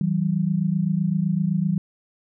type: tone pair together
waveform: sine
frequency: 162.17 / 190 Hz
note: E3 / F#3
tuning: -28 / +46 cents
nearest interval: minor third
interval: 274 cents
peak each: -22 dBFS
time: 0.01-1.78 s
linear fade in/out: 2 ms
effects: none